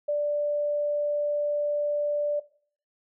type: tone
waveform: sine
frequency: 587.3 Hz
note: D5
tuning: in tune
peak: -23 dBFS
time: 0.08-2.4 s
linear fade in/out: 10 ms
effects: noise-tail reverb RT60 0.5 s tail -18 dB re dry